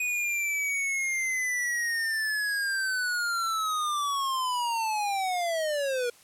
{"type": "linear sweep", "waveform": "square", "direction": "down", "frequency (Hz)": [2489, 473.9], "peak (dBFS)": -27, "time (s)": [0, 6.1], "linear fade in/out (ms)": 5, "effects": ["white hiss -56 dBFS RMS until 6.23 s", "low-pass 12000 Hz 12 dB/octave"]}